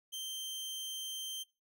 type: tone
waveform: sawtooth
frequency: 3136 Hz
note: G7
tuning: in tune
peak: -36 dBFS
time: 0.12-1.44 s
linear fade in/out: 20 ms
effects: noise-tail reverb RT60 0.3 s tail -23 dB re dry